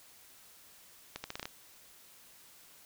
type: accelerating click train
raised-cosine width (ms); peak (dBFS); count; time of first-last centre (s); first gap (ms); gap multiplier
0.2; -21; 7; 1.16-1.455; 80; 0.8
effects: white hiss -58 dBFS RMS until 2.85 s